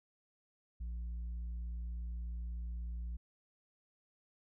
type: tone with tanh clipping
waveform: sine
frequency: 58.27 Hz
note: A#1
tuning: in tune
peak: -39 dBFS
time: 0.8-3.17 s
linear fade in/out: 10 ms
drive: 3 dB
effects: none